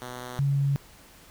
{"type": "tone pair in turn", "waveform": ["5% pulse", "sine"], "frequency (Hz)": [124.5, 139.75], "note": ["B2", "C#3"], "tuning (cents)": [14, 14], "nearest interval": "major second", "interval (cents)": 200, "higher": "second", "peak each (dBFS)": [-25, -21], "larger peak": "second", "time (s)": [[0.02, 0.39], [0.39, 0.76]], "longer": "neither", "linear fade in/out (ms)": 0, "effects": ["pink hiss -52 dBFS RMS until 1.3 s"]}